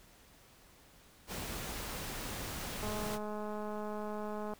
pink noise, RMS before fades -41 dBFS, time 1.27-3.19 s, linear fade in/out 50 ms
click train, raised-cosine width 1 ms, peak -28 dBFS, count 361, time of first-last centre 2.83-4.536 s, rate 211 Hz
effects pink hiss -61 dBFS RMS until 4.59 s

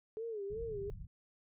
sine tone with vibrato, 427.5 Hz, A4, 50 cents flat, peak -38 dBFS, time 0.17-0.9 s, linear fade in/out 0 ms, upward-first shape sine, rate 2.7 Hz, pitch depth 140 cents each way
pink low-pass noise, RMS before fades -47 dBFS, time 0.5-1.07 s, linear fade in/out 10 ms, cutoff 170 Hz, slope 48 dB/octave
effects none

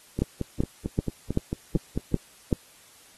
two click trains, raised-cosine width 3 ms, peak -9 / -14 dBFS, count 7 / 9, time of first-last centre 0.22-2.528 / 0.19-1.976 s, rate 2.6 / 4.48 Hz, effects white hiss -54 dBFS RMS until 3.17 s + AAC 32 kbps

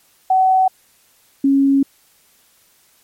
sine tone pair in turn, 754 / 275 Hz, F#5 / C#4, +32 / -14 cents, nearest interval octave + perfect fourth, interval 1746 cents, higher first, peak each -10 dBFS, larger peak neither, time 0.3-0.68 / 1.44-1.83 s, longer second, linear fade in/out 5 ms, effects white hiss -55 dBFS RMS until 3.03 s + MP3 64 kbps

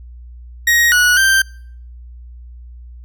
40% pulse tone with pitch steps, 1884 / 1465 / 1569 Hz, A#6 / F#6 / G6, +18 / -18 / +1 cents, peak -9 dBFS, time 0.67-1.42 s, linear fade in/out 5 ms, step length 250 ms, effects noise-tail reverb RT60 0.6 s tail -26 dB re dry + added 60 Hz sine -33 dBFS peak until 3.04 s

